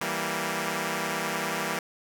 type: chord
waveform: 5% pulse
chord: E diminished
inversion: none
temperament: equal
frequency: 164.81 / 196 / 233.1 Hz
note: E3 / G3 / Bb3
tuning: 0 / 0 / 0 cents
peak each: -21 dBFS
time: 0.01-1.79 s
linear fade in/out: 2 ms
effects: none